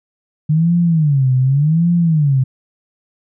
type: tone with vibrato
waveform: sine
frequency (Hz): 149.1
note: D3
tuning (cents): +27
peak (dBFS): -10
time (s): 0.49-2.44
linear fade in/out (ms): 10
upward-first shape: sine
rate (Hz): 0.87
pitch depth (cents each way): 260
effects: none